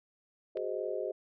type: chord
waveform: sine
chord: Ab dominant seventh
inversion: third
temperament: just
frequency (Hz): 373.8 / 415.3 / 519.1 / 623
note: Gb4 / Ab4 / C5 / Eb5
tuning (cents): +18 / 0 / -14 / +2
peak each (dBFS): -38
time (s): 0.55-1.12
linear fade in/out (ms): 10
type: click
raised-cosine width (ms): 0.3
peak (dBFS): -33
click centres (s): 0.572
effects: none